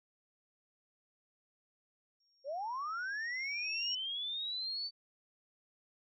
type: tone with exponential growth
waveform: sine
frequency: 5560 Hz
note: F8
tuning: 9 cents flat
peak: -34 dBFS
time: 2.2-3.95 s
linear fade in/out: 5 ms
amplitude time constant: 380 ms
type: linear sweep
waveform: sine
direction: up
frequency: 512 to 4572 Hz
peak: -36 dBFS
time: 2.44-4.91 s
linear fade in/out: 50 ms
effects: none